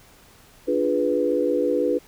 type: chord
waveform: sine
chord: D diminished seventh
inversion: none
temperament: equal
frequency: 293.7 / 349.2 / 415.3 / 493.9 Hz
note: D4 / F4 / Ab4 / Cb5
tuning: 0 / 0 / 0 / 0 cents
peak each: -25 / -26 / -26 / -22 dBFS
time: 0.67-1.99 s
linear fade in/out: 20 ms
effects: pink hiss -52 dBFS RMS until 2.07 s